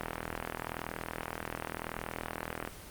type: click train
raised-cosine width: 0.5 ms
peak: -19 dBFS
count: 110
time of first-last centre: 0.01-2.675 s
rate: 40.9 Hz
effects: pink hiss -48 dBFS RMS until 2.9 s + Opus 24 kbps